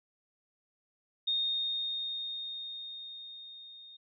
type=tone with level ramp; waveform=sine; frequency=3689 Hz; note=A#7; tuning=19 cents flat; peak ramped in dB=-27 to -49 dBFS; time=1.27-3.97 s; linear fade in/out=10 ms; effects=none